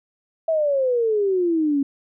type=exponential sweep; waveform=sine; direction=down; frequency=659.3 to 272.8 Hz; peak=-17 dBFS; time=0.48-1.83 s; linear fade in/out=5 ms; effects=none